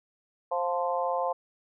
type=harmonic tone with a mistuned harmonic; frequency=175.7 Hz; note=F3; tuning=11 cents sharp; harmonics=3 / 4 / 5 / 6; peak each=-30 / -31 / -32 / -33 dBFS; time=0.51-1.33 s; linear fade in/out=10 ms; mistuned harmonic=6; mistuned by=-22 cents; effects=none